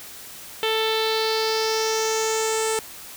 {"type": "tone with low-pass filter sweep", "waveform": "sawtooth", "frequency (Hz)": 441.9, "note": "A4", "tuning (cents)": 7, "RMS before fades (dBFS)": -23, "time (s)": [0.63, 2.79], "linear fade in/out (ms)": 0, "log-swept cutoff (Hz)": [3300, 8600], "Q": 4.4, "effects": ["white hiss -40 dBFS RMS until 3.16 s"]}